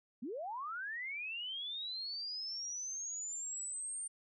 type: linear sweep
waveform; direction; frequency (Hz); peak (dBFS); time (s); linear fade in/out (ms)
sine; up; 207.7 to 8870; -39; 0.22-4.08; 10
effects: none